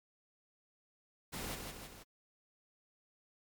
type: noise with echo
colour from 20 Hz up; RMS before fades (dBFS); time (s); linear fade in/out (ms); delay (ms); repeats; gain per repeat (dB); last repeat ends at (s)
pink; -42; 1.32-1.56; 20; 160; 3; -4; 2.04
effects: MP3 96 kbps